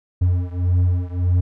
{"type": "beating tone pair", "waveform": "triangle", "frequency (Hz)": [88.8, 90.5], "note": ["F2", "F#2"], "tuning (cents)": [29, -38], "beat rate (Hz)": 1.7, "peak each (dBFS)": [-16, -18], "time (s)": [0.21, 1.41], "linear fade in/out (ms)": 10, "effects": []}